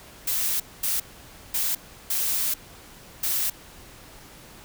blue noise bursts at uneven times, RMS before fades -25 dBFS, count 5, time 0.27-0.6 / 0.83-1 / 1.54-1.75 / 2.1-2.54 / 3.23-3.5 s, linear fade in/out 5 ms, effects pink hiss -47 dBFS RMS until 4.64 s

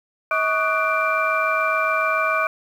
sine tone cluster, 639 / 1125 / 1232 / 1485 / 2361 Hz, D#5 / C#6 / D#6 / F#6 / D7, +46 / +25 / -17 / +6 / +9 cents, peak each -24 dBFS, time 0.31-2.47 s, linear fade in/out 2 ms, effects tanh soft clip ceiling -7 dBFS + 8-bit

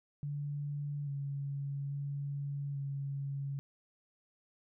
sine tone with pitch steps, 144.7 / 140.2 / 141.6 / 139.2 Hz, D3 / C#3 / C#3 / C#3, -25 / +20 / +37 / +8 cents, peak -35 dBFS, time 0.23-3.59 s, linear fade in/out 0 ms, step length 840 ms, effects none

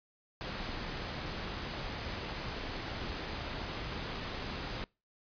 pink noise, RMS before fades -39 dBFS, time 0.41-4.84 s, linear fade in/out 0 ms, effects noise-tail reverb RT60 0.3 s tail -26 dB re dry + resampled to 11025 Hz

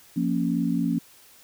sine chord, Bb minor, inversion second, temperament equal, 174.61 / 233.1 / 277.2 Hz, F3 / Bb3 / Db4, 0 / 0 / 0 cents, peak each -26 dBFS, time 0.16-0.99 s, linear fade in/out 10 ms, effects white hiss -53 dBFS RMS until 1.43 s

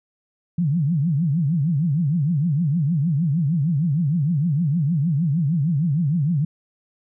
sine tone with vibrato, 155.56 Hz, D#3, in tune, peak -17 dBFS, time 0.58-6.45 s, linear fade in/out 5 ms, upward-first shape triangle, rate 6.5 Hz, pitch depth 300 cents each way, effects none

